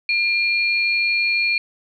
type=tone pair together; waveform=sine; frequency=2402 / 4327 Hz; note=D7 / C#8; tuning=+38 / -43 cents; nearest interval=minor seventh; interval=1019 cents; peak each=-17 / -25 dBFS; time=0.09-1.58 s; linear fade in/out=2 ms; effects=none